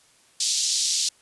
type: band-pass noise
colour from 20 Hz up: white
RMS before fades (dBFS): -24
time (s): 0.4-1.09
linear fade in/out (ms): 5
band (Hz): 3900 to 7200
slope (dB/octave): 24
effects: white hiss -58 dBFS RMS until 1.21 s + resampled to 24000 Hz